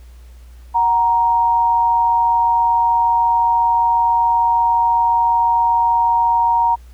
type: tone pair together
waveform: sine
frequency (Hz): 743.7 / 937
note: F#5 / A#5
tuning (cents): +9 / +9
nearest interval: major third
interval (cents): 400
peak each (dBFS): -22 / -12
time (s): 0.74-6.76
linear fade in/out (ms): 20
effects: added 60 Hz sine -37 dBFS peak until 6.93 s + pink hiss -54 dBFS RMS until 6.93 s